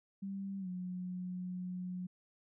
sine tone with pitch glide, 195.7 to 181.54 Hz, G3 to F#3, -3 to -33 cents, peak -38 dBFS, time 0.22-2.07 s, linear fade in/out 10 ms, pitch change -130 cents, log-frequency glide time 0.59-0.68 s, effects none

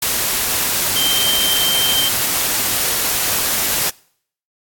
sine tone in noise, 3136 Hz, G7, in tune, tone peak -16 dBFS, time 0.96-2.09 s, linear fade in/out 5 ms, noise white, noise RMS -18 dBFS, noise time 0.02-3.9 s, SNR -1 dB, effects noise-tail reverb RT60 0.6 s tail -24 dB re dry + AAC 64 kbps

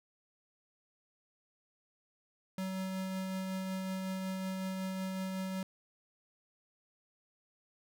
square tone with tremolo, 189 Hz, F#3, 37 cents sharp, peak -35 dBFS, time 2.58-5.63 s, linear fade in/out 2 ms, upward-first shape triangle, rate 5.4 Hz, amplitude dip 25%, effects none

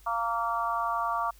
harmonic tone, 231 Hz, A#3, 16 cents flat, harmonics 3 / 4 / 5 / 6, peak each -33 / -32 / -29 / -38 dBFS, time 0.06-1.31 s, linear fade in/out 10 ms, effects added 50 Hz sine -53 dBFS peak until 1.39 s + white hiss -60 dBFS RMS until 1.39 s

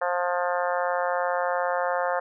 harmonic tone, 177.2 Hz, F3, 25 cents sharp, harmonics 3 / 4 / 5 / 6 / 7 / 8 / 9 / 10, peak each -27 / -29 / -31 / -33 / -34 / -35 / -36 / -37 dBFS, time 0.01-2.2 s, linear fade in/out 10 ms, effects none

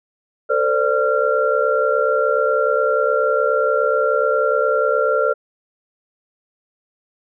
sine tone cluster, 447.3 / 517 / 584 / 1377 Hz, A4 / C5 / D5 / F6, +28 / -21 / -10 / -25 cents, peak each -20 dBFS, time 0.49-5.34 s, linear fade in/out 20 ms, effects none

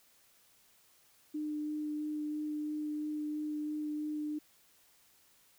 sine tone with vibrato, 301.6 Hz, D4, 46 cents sharp, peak -34 dBFS, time 1.34-4.39 s, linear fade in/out 10 ms, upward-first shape sine, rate 3 Hz, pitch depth 9 cents each way, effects white hiss -66 dBFS RMS until 5.58 s

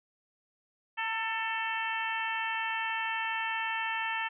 harmonic tone with a mistuned harmonic, 444.3 Hz, A4, 17 cents sharp, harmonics 2 / 3 / 4 / 5 / 6 / 7, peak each -35 / -40 / -35 / -40 / -37 / -43 dBFS, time 0.97-4.29 s, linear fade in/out 20 ms, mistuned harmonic 2, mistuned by +28 cents, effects none

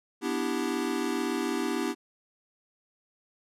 square chord, E minor seventh, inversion second, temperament equal, 246.9 / 293.7 / 329.6 / 392 Hz, B3 / D4 / E4 / G4, 0 / 0 / 0 / 0 cents, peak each -34 dBFS, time 0.21-1.95 s, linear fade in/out 50 ms, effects low-pass 12000 Hz 12 dB/octave

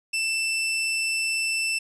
sawtooth tone, 2662 Hz, E7, 16 cents sharp, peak -20 dBFS, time 0.13-1.79 s, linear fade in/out 10 ms, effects resampled to 24000 Hz + 9-bit

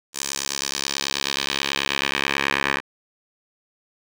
10% pulse tone with band-pass filter sweep, 69.3 Hz, C#2, in tune, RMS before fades -25 dBFS, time 0.13-2.81 s, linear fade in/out 50 ms, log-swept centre 7300 to 1900 Hz, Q 1.5, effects none

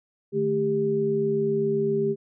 sine tone cluster, 151.2 / 218.8 / 396.9 Hz, D#3 / A3 / G4, -49 / -9 / +22 cents, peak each -31 / -29 / -22 dBFS, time 0.32-2.16 s, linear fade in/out 50 ms, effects none

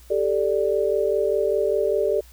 sine chord, G suspended second, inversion none, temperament equal with one note detuned, 395 / 440 / 587.3 Hz, G4 / A4 / D5, +13 / 0 / 0 cents, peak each -23 dBFS, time 0.1-2.21 s, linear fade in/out 10 ms, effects added 60 Hz sine -46 dBFS peak until 2.32 s + white hiss -53 dBFS RMS until 2.32 s

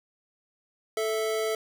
square tone pair together, 438.1 / 660 Hz, A4 / E5, -7 / +2 cents, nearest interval perfect fifth, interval 709 cents, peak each -28 / -32 dBFS, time 0.97-1.55 s, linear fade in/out 2 ms, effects none

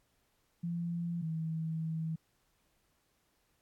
sine tone pair in turn, 170.8 / 160.87 Hz, F3 / E3, -38 / -42 cents, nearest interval minor second, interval 104 cents, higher first, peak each -33 / -33 dBFS, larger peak neither, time 0.63-1.22 / 1.22-2.16 s, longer second, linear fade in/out 10 ms, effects pink hiss -75 dBFS RMS until 3.61 s + AAC 64 kbps

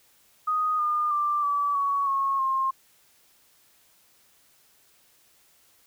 sine tone with pitch steps, 1244.5 / 1212.6 / 1181.5 / 1151.1 / 1121.6 / 1092.8 / 1064.8 Hz, D#6 / D#6 / D6 / D6 / C#6 / C#6 / C6, 0 / -45 / +10 / -35 / +20 / -25 / +30 cents, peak -22 dBFS, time 0.47-2.71 s, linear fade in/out 10 ms, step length 320 ms, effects white hiss -61 dBFS RMS until 5.86 s

